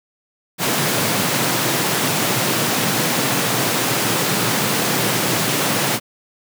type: high-pass noise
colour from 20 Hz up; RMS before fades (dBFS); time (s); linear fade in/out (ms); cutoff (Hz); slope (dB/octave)
pink; -19; 0.58-6; 50; 110; 96
effects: none